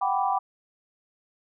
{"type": "chord", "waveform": "sine", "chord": "G major seventh", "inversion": "third", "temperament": "equal with one note detuned", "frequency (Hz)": [740, 784, 987.8, 1169.9], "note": ["F#5", "G5", "B5", "D6"], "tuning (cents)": [0, 0, 0, -7], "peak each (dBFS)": [-30, -25, -28, -30], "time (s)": [0.01, 0.39], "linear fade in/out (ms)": 10, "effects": []}